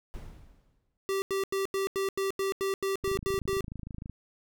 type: noise with exponential decay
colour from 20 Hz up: brown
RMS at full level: -39 dBFS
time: 0.14-0.97 s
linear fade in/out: 0 ms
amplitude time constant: 180 ms
type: tone bursts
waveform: square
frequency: 389.1 Hz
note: G4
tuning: 13 cents flat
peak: -28 dBFS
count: 12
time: 1.09-3.607 s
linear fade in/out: 0 ms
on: 130 ms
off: 87 ms
type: click train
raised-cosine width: 5 ms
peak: -27 dBFS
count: 29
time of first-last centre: 3.04-4.097 s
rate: 26.5 Hz
effects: none